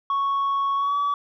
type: tone with pitch glide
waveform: sine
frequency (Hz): 1108.7 to 1143.2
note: C#6 to D6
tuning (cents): 0 to -47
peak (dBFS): -18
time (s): 0.1-1.14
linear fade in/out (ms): 2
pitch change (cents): +53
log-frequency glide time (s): 0.76-0.97
effects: tanh soft clip ceiling -19 dBFS